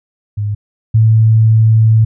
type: tone pair in turn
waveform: sine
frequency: 103.83 / 110.95 Hz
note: G#2 / A2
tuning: 0 / +15 cents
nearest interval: minor second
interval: 115 cents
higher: second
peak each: -14 / -5 dBFS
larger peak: second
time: 0.37-0.55 / 0.94-2.05 s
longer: second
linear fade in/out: 10 ms
effects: none